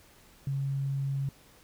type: tone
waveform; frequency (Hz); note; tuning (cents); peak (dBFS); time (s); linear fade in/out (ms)
sine; 137.5; C#3; -14; -28; 0.47-1.29; 2
effects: pink hiss -58 dBFS RMS until 1.63 s